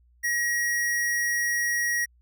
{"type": "tone", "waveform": "square", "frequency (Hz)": 1900, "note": "A#6", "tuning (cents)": 33, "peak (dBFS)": -24, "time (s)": [0.23, 2.06], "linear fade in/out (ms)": 20, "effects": ["added 60 Hz sine -57 dBFS peak until 2.21 s"]}